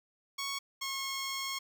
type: tone pair in turn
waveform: 10% pulse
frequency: 1108.7 / 1085.3 Hz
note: C#6 / C#6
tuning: 0 / -37 cents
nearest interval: unison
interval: 37 cents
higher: first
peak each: -26 dBFS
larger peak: neither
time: 0.38-0.59 / 0.81-1.59 s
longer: second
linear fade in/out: 10 ms
effects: none